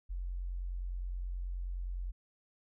sine tone, 44.77 Hz, F1, 44 cents sharp, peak -35 dBFS, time 0.09-2.12 s, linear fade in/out 20 ms, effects none

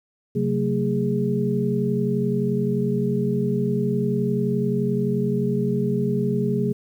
sine tone cluster, 134.1 / 185.8 / 225.4 / 412.9 Hz, C3 / F#3 / A3 / G#4, +43 / +7 / +42 / -10 cents, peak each -25 dBFS, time 0.35-6.73 s, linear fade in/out 10 ms, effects 9-bit

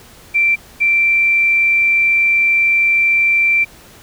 sine tone pair in turn, 2349 / 2349 Hz, D7 / D7, 0 / 0 cents, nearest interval unison, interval 0 cents, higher neither, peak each -10 dBFS, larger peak neither, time 0.34-0.56 / 0.8-3.65 s, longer second, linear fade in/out 20 ms, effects pink hiss -42 dBFS RMS until 4.02 s

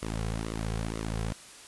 sawtooth tone with flanger, 55 Hz, A1, in tune, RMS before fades -33 dBFS, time 0.02-1.33 s, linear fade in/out 5 ms, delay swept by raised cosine 1.2 to 3.4 ms, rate 2.1 Hz, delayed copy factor -0.8, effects white hiss -49 dBFS RMS until 1.67 s + resampled to 24000 Hz

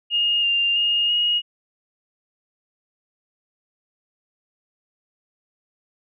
sine tone with pitch steps, 2846 / 2795 / 2843 / 2880 Hz, F7 / F7 / F7 / F#7, +32 / +1 / +30 / -47 cents, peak -17 dBFS, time 0.1-1.42 s, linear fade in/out 50 ms, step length 330 ms, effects none

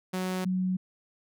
sawtooth / sine tone pair in turn, 185 / 185 Hz, F#3 / F#3, 0 / 0 cents, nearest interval unison, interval 0 cents, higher neither, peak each -25 dBFS, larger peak neither, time 0.13-0.45 / 0.45-0.77 s, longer neither, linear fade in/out 10 ms, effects none

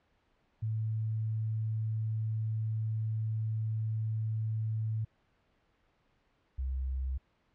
sine tone pair in turn, 110 / 65.52 Hz, A2 / C2, 0 / +3 cents, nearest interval major sixth, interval 897 cents, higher first, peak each -30 / -31 dBFS, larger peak first, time 0.62-5.05 / 6.58-7.18 s, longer first, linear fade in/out 10 ms, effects pink hiss -72 dBFS RMS until 7.54 s + low-pass 3000 Hz 12 dB/octave

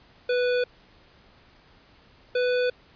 square tone pair in turn, 493.9 / 496.4 Hz, B4 / B4, 0 / +9 cents, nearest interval unison, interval 9 cents, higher second, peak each -22 dBFS, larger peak neither, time 0.29-0.64 / 2.35-2.7 s, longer neither, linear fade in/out 5 ms, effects pink hiss -56 dBFS RMS until 2.95 s + resampled to 11025 Hz

